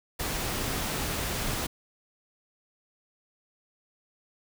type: noise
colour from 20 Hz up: pink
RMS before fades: -31 dBFS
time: 0.19-1.67 s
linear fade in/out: 10 ms
effects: none